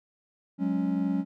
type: chord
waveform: triangle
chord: F# suspended second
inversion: none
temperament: equal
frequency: 185 / 207.7 / 277.2 Hz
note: F#3 / G#3 / C#4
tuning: 0 / 0 / 0 cents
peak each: -27 / -29 / -26 dBFS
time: 0.58-1.25 s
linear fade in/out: 50 ms
effects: none